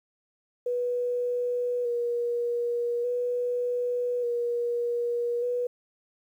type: tone with vibrato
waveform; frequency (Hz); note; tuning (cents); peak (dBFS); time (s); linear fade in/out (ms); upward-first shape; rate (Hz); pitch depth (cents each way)
sine; 483.2; B4; -38; -25; 0.66-5.67; 5; square; 0.42; 22
effects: 10-bit